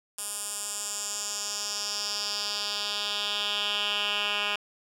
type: tone with band-pass filter sweep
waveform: 10% pulse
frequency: 205.9 Hz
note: G#3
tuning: 15 cents flat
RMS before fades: -31 dBFS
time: 0.18-4.56 s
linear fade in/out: 5 ms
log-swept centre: 9400 to 2500 Hz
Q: 2.8
effects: 9-bit

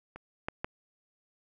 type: clicks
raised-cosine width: 0.5 ms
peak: -29 / -17 / -17 dBFS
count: 3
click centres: 0.16 / 0.485 / 0.645 s
effects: none

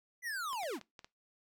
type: linear sweep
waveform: square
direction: down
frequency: 2022 to 174.61 Hz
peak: -37 dBFS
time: 0.22-0.8 s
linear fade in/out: 50 ms
type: clicks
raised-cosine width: 0.2 ms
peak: -32 dBFS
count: 5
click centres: 0.531 / 0.633 / 0.813 / 0.992 / 1.045 s
effects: noise-tail reverb RT60 0.2 s tail -21 dB re dry

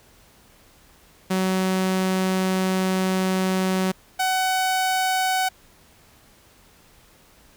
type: tone pair in turn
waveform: sawtooth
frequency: 187.5 / 750 Hz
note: F#3 / F#5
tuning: +23 / +23 cents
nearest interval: 2 octaves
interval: 2400 cents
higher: second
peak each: -16 dBFS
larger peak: neither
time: 1.3-3.92 / 4.19-5.49 s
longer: first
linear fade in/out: 10 ms
effects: pink hiss -54 dBFS RMS until 7.56 s

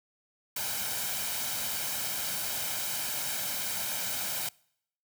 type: noise with comb filter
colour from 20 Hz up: white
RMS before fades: -33 dBFS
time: 0.56-4.49 s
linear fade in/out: 5 ms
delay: 1.3 ms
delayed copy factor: +0.55
effects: noise-tail reverb RT60 0.7 s tail -25 dB re dry + high-pass 100 Hz 12 dB/octave

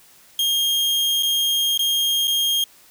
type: tone with dropouts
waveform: 40% pulse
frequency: 3230 Hz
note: G#7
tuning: 49 cents flat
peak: -17 dBFS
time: 0.39-2.64 s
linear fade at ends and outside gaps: 2 ms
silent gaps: 1.226-1.231 / 1.776-1.792 / 2.273-2.278 s
effects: white hiss -51 dBFS RMS until 2.9 s

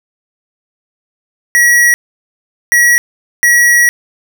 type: tone bursts at uneven times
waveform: square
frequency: 1919 Hz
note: A#6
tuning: 50 cents sharp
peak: -6 dBFS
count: 3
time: 1.55-1.94 / 2.72-2.98 / 3.43-3.89 s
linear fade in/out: 0 ms
effects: none

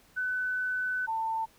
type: tone pair in turn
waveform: sine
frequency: 1504 / 894.3 Hz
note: F#6 / A5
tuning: +28 / +28 cents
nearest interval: major sixth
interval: 900 cents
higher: first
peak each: -28 dBFS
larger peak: neither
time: 0.16-1.07 / 1.07-1.46 s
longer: first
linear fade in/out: 20 ms
effects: pink hiss -61 dBFS RMS until 1.58 s

